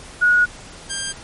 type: tone pair in turn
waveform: sine / 5% pulse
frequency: 1454 / 1595.9 Hz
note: F#6 / G6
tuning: -31 / +31 cents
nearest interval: major second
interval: 162 cents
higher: second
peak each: -11 dBFS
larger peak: neither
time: 0.21-0.46 / 0.89-1.13 s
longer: first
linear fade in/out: 20 ms
effects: pink hiss -39 dBFS RMS until 1.23 s + MP3 48 kbps